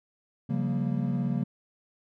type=chord; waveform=triangle; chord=G half-diminished seventh; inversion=second; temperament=equal with one note detuned; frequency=138.59 / 177.87 / 196 / 233.1 Hz; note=Db3 / F3 / G3 / Bb3; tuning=0 / +32 / 0 / 0 cents; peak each=-28 / -30 / -31 / -29 dBFS; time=0.49-1.44 s; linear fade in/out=10 ms; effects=none